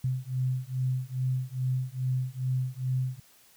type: beating tone pair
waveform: sine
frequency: 127.5 / 129.9 Hz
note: C3 / C3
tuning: -44 / -12 cents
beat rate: 2.4 Hz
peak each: -30 dBFS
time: 0.04-3.2 s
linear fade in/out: 5 ms
effects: white hiss -59 dBFS RMS until 3.56 s